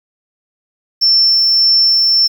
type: tone with tremolo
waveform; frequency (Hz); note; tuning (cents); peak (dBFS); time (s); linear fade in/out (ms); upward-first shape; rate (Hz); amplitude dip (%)
triangle; 5380; E8; +34; -4; 1.01-2.28; 20; sine; 1.7; 25
effects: tanh soft clip ceiling -5 dBFS + 7-bit